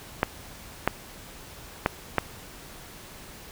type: clicks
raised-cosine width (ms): 0.5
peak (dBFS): -5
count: 4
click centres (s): 0.231 / 0.876 / 1.861 / 2.183
effects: pink hiss -45 dBFS RMS until 3.51 s